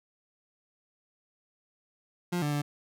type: tone with pitch steps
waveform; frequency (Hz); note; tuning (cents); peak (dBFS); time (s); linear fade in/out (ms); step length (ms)
30% pulse; 176.3 / 147.2 / 145.8; F3 / D3 / D3; +17 / +4 / -12; -25; 2.32-2.62; 10; 100
effects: none